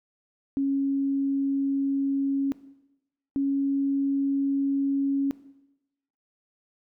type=tone pair in turn; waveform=sine; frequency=275.3 / 276.5 Hz; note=C#4 / C#4; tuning=-12 / -4 cents; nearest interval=unison; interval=8 cents; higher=second; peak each=-22 dBFS; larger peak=neither; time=0.57-2.52 / 3.36-5.31 s; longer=neither; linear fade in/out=0 ms; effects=noise-tail reverb RT60 0.9 s tail -17 dB re dry